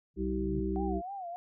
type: tone with exponential growth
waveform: sine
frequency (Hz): 138.59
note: C#3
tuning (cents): 0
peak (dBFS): -33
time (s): 0.14-0.6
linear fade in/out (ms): 2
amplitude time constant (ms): 99
type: harmonic tone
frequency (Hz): 64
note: C2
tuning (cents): -38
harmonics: 1 / 3 / 5 / 6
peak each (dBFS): -35 / -35 / -35 / -35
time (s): 0.16-1.02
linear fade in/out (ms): 50
type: tone with vibrato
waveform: sine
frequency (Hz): 740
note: F#5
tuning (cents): 0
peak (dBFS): -37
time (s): 0.76-1.36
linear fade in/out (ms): 0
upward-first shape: sine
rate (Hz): 3.3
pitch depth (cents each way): 140
effects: none